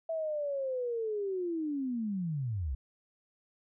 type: linear sweep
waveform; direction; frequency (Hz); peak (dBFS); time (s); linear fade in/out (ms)
sine; down; 659.3 to 58.9; -31; 0.09-2.75; 5
effects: none